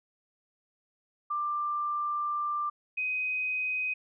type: tone pair in turn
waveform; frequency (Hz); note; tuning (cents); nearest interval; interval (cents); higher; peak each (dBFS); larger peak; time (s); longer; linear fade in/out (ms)
sine; 1185 / 2511; D6 / D#7; +15 / +15; octave + minor second; 1300; second; -28; neither; 1.3-2.7 / 2.97-3.94; first; 10
effects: none